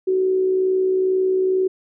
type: tone with amplitude modulation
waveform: sine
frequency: 375.4 Hz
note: F#4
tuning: 25 cents sharp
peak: -14 dBFS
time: 0.07-1.68 s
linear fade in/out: 10 ms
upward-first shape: sine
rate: 62.2 Hz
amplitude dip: 35%
effects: none